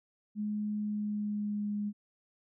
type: tone with pitch glide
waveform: sine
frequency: 210 to 206.9 Hz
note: G#3 to G#3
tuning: +19 to -6 cents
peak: -31 dBFS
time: 0.35-1.93 s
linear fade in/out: 50 ms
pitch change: -25 cents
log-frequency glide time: 0.78-1.72 s
effects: none